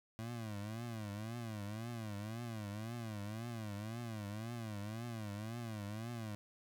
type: tone with vibrato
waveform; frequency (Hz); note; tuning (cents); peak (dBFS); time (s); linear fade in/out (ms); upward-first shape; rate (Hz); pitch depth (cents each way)
25% pulse; 110; A2; 0; -38; 0.19-6.35; 0; triangle; 1.9; 170
effects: none